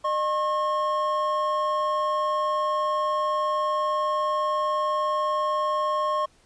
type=tone pair together; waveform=triangle; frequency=608.2 / 1080 Hz; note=D#5 / C#6; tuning=-40 / -45 cents; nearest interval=minor seventh; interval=995 cents; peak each=-25 / -22 dBFS; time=0.04-6.26 s; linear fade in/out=10 ms; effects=pink hiss -60 dBFS RMS until 6.45 s + resampled to 22050 Hz